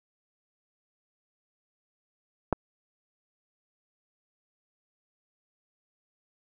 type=clicks; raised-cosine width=1 ms; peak=-9 / -27 dBFS; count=2; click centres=2.527 / 2.53 s; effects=none